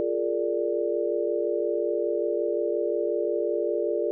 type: chord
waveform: sine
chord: Bb dominant seventh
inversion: second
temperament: equal with one note detuned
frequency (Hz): 349.2 / 415.3 / 460.8 / 587.3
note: F4 / Ab4 / Bb4 / D5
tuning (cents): 0 / 0 / -20 / 0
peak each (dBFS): -29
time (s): 0-4.11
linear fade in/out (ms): 0
effects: none